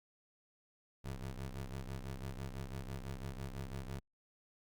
25% pulse ring-modulated tone, 66.2 Hz, C2, 21 cents sharp, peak -35 dBFS, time 1.04-4 s, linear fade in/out 10 ms, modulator 36.1 Hz, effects Opus 48 kbps

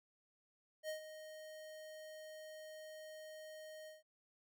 square tone with ADSR envelope, 622.3 Hz, D#5, in tune, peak -40 dBFS, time 0.83-4.03 s, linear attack 59 ms, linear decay 110 ms, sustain -11 dB, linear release 160 ms, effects none

